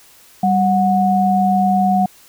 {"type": "tone pair together", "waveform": "sine", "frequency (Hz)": [194.68, 733], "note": ["G3", "F#5"], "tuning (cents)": [-12, -16], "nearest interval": "octave + major seventh", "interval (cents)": 2296, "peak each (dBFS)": [-15, -14], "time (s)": [0.43, 2.06], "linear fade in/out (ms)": 5, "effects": ["white hiss -47 dBFS RMS until 2.28 s"]}